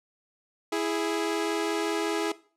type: tone pair together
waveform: sawtooth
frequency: 330.1 / 415.3 Hz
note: E4 / G#4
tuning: +2 / 0 cents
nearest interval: major third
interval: 398 cents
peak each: -25 dBFS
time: 0.72-2.32 s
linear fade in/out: 5 ms
effects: noise-tail reverb RT60 0.4 s tail -18 dB re dry + low-pass 10000 Hz 12 dB/octave